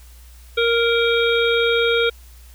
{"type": "harmonic tone", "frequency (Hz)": 466.2, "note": "A#4", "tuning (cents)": 0, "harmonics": [1, 3, 5, 7, 8], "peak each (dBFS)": [-17, -22, -24, -25, -26], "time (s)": [0.57, 2.1], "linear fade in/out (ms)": 10, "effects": ["added 60 Hz sine -41 dBFS peak until 2.54 s", "white hiss -51 dBFS RMS until 2.54 s"]}